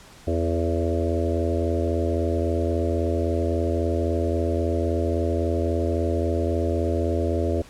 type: harmonic tone with a mistuned harmonic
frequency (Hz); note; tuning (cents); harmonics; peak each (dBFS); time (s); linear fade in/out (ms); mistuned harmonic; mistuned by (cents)
83.7; E2; +27; 1 / 3 / 4 / 5 / 6 / 7 / 8; -24 / -30 / -28 / -29 / -33 / -30 / -33; 0.27-7.62; 5; 7; -25
effects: pink hiss -48 dBFS RMS until 7.69 s + low-pass 10000 Hz 12 dB/octave